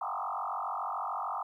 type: tone with frequency modulation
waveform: sine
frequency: 997 Hz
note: B5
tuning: 16 cents sharp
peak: -32 dBFS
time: 0.01-1.43 s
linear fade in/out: 5 ms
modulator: 46.9 Hz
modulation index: 6
effects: 12-bit